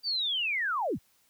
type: linear sweep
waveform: sine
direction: down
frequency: 4725 to 40.89 Hz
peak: -27 dBFS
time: 0.03-0.99 s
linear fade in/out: 50 ms
effects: white hiss -67 dBFS RMS until 1.29 s